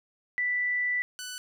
sine / 10% pulse tone pair in turn, 1975.5 / 1492.2 Hz, B6 / F#6, 0 / +14 cents, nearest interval perfect fourth, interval 486 cents, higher first, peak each -25 / -28 dBFS, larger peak first, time 0.38-1.02 / 1.19-1.38 s, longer first, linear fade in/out 0 ms, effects none

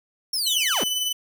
sawtooth linear sweep, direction down, 5540 to 131.7 Hz, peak -20 dBFS, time 0.33-0.84 s, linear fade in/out 5 ms
sawtooth tone with tremolo, 3002 Hz, F#7, 24 cents sharp, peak -18 dBFS, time 0.46-1.13 s, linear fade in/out 10 ms, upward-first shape sine, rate 20 Hz, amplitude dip 40%
effects 9-bit

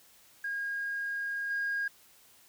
sine tone with level steps, 1628 Hz, G#6, 35 cents flat, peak -31 / -28 dBFS, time 0.44-1.88 s, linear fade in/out 5 ms, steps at 1.5 s, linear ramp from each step 5 ms, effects tanh soft clip ceiling -26 dBFS + white hiss -60 dBFS RMS until 2.48 s

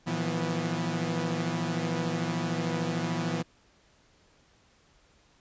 sawtooth tone cluster, 114.2 / 163.3 / 176.7 / 245.6 Hz, A#2 / E3 / F3 / B3, -35 / -16 / +21 / -9 cents, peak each -35 / -27 / -30 / -31 dBFS, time 0.06-3.43 s, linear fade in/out 20 ms, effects pink hiss -63 dBFS RMS until 5.4 s + resampled to 16000 Hz

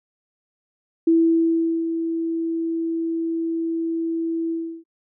sine tone with ADSR envelope, 329.6 Hz, E4, in tune, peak -12 dBFS, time 1.07-4.84 s, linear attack 6 ms, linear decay 770 ms, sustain -9 dB, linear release 330 ms, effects noise-tail reverb RT60 0.1 s tail -25 dB re dry

